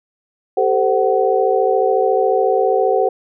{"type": "tone cluster", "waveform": "sine", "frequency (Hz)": [391.1, 445.4, 519, 749], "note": ["G4", "A4", "C5", "F#5"], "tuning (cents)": [-4, 21, -14, 21], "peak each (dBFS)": -18, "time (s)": [0.57, 3.09], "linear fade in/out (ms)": 5, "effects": []}